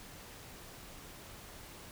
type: silence
effects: pink hiss -51 dBFS RMS until 1.91 s